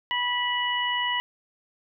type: harmonic tone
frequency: 979 Hz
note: B5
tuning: 15 cents flat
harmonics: 1 / 2 / 3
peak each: -28 / -28 / -28 dBFS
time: 0.11-1.2 s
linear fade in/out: 0 ms
effects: none